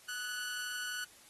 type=tone with amplitude modulation; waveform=sawtooth; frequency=1480 Hz; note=F#6; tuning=in tune; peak=-32 dBFS; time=0.08-1.05 s; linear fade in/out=10 ms; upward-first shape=sine; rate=224 Hz; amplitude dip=45%; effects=white hiss -59 dBFS RMS until 1.29 s + AAC 32 kbps